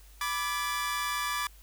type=chord; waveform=sawtooth; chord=G# diminished; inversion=first; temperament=equal with one note detuned; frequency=987.8 / 1174.7 / 1703 Hz; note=B5 / D6 / G#6; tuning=0 / 0 / +43 cents; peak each=-33 / -28 / -32 dBFS; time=0.21-1.47 s; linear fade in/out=2 ms; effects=added 50 Hz sine -51 dBFS peak until 1.62 s + white hiss -59 dBFS RMS until 1.62 s